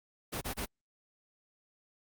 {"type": "noise bursts", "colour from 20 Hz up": "pink", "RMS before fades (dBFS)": -36, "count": 3, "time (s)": [0.32, 0.662], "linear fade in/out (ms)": 20, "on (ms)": 96, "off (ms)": 27, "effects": ["Opus 48 kbps"]}